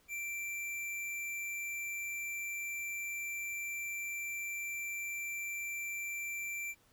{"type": "tone", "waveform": "square", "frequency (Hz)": 2349, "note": "D7", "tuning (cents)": 0, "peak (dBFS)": -38, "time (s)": [0.08, 6.75], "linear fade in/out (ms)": 50, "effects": ["pink hiss -68 dBFS RMS until 6.92 s"]}